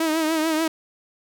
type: tone with vibrato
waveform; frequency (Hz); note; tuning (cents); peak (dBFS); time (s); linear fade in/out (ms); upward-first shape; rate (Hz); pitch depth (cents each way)
sawtooth; 317.8; D#4; +37; -16; 0-0.68; 5; triangle; 6.8; 68
effects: none